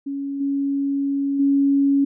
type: tone with level steps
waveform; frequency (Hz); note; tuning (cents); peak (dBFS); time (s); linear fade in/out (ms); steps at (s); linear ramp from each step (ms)
sine; 278.4; C#4; +8; -24 / -19 / -14; 0.06-2.05; 10; 0.4 / 1.39; 10
effects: none